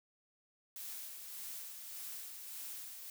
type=noise with tremolo; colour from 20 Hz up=blue; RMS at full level=-45 dBFS; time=0.76-3.1 s; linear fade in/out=2 ms; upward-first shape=sine; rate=1.7 Hz; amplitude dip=40%; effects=none